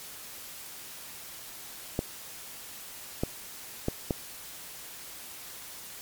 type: clicks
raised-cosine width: 2 ms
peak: -13 dBFS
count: 4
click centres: 1.991 / 3.235 / 3.884 / 4.108 s
effects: white hiss -44 dBFS RMS until 6.01 s + MP3 96 kbps